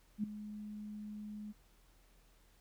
sine tone with ADSR envelope, 210.3 Hz, G#3, 22 cents sharp, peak -30 dBFS, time 0.18-1.53 s, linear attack 57 ms, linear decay 5 ms, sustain -13 dB, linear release 24 ms, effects added 41 Hz sine -65 dBFS peak until 2.6 s + pink hiss -70 dBFS RMS until 2.6 s

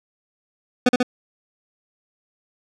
25% pulse tone with echo, 249.2 Hz, B3, 16 cents sharp, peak -8 dBFS, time 0.86-0.89 s, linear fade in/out 5 ms, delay 70 ms, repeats 2, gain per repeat -2 dB, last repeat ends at 1.03 s, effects low-pass 6000 Hz 12 dB/octave

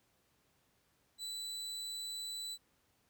35% pulse tone, 3978 Hz, B7, 12 cents sharp, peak -38 dBFS, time 1.18-2.58 s, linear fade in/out 50 ms, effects pink hiss -74 dBFS RMS until 3.09 s + high-pass 60 Hz 12 dB/octave

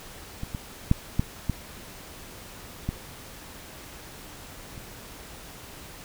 clicks, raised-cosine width 5 ms, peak -20 / -19 / -6 / -9 / -12 / -14 / -28 dBFS, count 7, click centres 0.434 / 0.548 / 0.914 / 1.195 / 1.497 / 2.89 / 4.778 s, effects pink hiss -44 dBFS RMS until 6.04 s

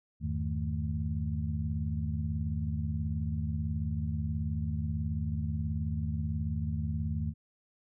sine tone cluster, 81.1 / 99.6 / 154.3 / 220.3 Hz, E2 / G2 / D#3 / A3, -28 / +28 / -14 / +2 cents, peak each -33 / -38 / -35 / -38 dBFS, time 0.2-7.34 s, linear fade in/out 50 ms, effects none

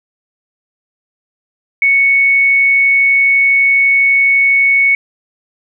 sine tone, 2217 Hz, C#7, in tune, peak -7 dBFS, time 1.82-4.95 s, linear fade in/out 2 ms, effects none

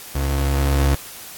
35% pulse tone with level ramp, 69.3 Hz, C#2, in tune, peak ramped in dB -18 to -12 dBFS, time 0.15-0.95 s, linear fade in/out 5 ms, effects white hiss -37 dBFS RMS until 1.37 s + AAC 64 kbps

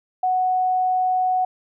sine tone, 740 Hz, F#5, in tune, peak -17 dBFS, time 0.23-1.45 s, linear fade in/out 5 ms, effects none

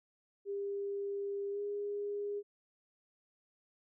sine tone with pitch glide, 400.5 to 408.7 Hz, G4 to G#4, +37 to -28 cents, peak -35 dBFS, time 0.45-2.43 s, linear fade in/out 50 ms, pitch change +35 cents, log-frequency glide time 1.51-1.6 s, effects none

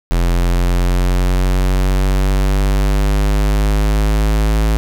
square linear sweep, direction up, 42.99 to 53.7 Hz, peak -12 dBFS, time 0.11-4.77 s, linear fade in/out 0 ms, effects none

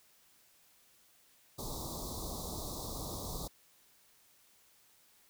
pink band-stop noise, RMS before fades -41 dBFS, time 1.58-3.48 s, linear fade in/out 10 ms, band 1200 to 3600 Hz, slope 96 dB/octave, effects white hiss -66 dBFS RMS until 5.29 s

